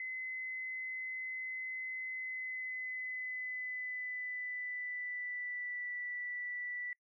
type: tone with pitch glide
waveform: sine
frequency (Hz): 2039 to 1966.1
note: C7 to B6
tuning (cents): -45 to -8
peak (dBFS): -38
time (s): 0-6.93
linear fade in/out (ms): 2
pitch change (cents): -63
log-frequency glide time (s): 2.09-5.92
effects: noise-tail reverb RT60 0.1 s tail -25 dB re dry